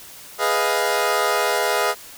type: chord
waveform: 20% pulse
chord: F half-diminished seventh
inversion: first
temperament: equal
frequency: 415.3 / 493.9 / 622.3 / 698.5 Hz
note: Ab4 / Cb5 / Eb5 / F5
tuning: 0 / 0 / 0 / 0 cents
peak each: -19 dBFS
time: 0.38-1.95 s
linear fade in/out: 50 ms
effects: white hiss -41 dBFS RMS until 2.17 s